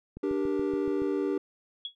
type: click train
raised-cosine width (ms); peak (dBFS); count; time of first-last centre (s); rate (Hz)
3; -28; 7; 0.17-1.02; 7.06
type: chord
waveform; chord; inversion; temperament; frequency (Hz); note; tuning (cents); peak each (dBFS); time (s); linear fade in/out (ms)
triangle; G minor; second; just; 294 / 392 / 470.4; D4 / G4 / Bb4; +2 / 0 / +16; -28 / -27 / -33; 0.23-1.38; 5
type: tone with exponential decay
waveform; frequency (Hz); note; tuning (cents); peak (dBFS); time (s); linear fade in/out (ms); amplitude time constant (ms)
sine; 3347; G#7; +13; -29; 1.85-1.95; 2; 20
effects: none